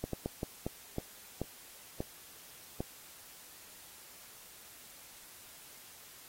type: slowing click train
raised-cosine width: 2 ms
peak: -21 dBFS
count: 9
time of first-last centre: 0.04-2.805 s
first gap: 93 ms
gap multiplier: 1.36
effects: white hiss -54 dBFS RMS until 6.28 s + AAC 48 kbps